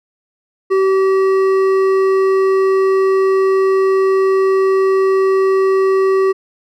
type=tone with hard clipping; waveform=sine; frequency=383.6 Hz; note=G4; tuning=37 cents flat; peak=-12 dBFS; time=0.7-6.33 s; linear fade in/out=20 ms; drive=9 dB; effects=none